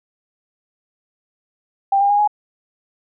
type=tone with pitch steps; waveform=sine; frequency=789 / 804.2 / 819.7 / 835.4 Hz; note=G5 / G5 / G#5 / G#5; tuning=+11 / +44 / -23 / +10 cents; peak=-12 dBFS; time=1.92-2.276 s; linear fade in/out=5 ms; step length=89 ms; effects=none